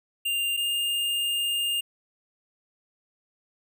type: tone pair in turn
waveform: square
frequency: 2794 / 2818 Hz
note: F7 / F7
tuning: 0 / +15 cents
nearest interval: unison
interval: 15 cents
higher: second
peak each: -25 dBFS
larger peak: neither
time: 0.25-0.57 / 0.57-1.81 s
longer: second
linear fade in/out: 10 ms
effects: none